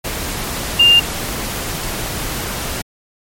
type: tone in noise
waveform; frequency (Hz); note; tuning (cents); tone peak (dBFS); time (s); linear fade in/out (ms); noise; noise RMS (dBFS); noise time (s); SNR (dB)
sine; 2802; F7; +5; -6; 0.79-1; 10; pink; -23; 0.04-2.82; +14
effects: MP3 64 kbps